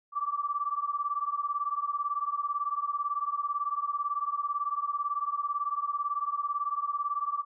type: beating tone pair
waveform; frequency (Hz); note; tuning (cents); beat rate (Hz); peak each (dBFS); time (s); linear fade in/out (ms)
sine; 1155 / 1173; D6 / D6; -29 / -2; 18; -31 / -32; 0.12-7.45; 50
effects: none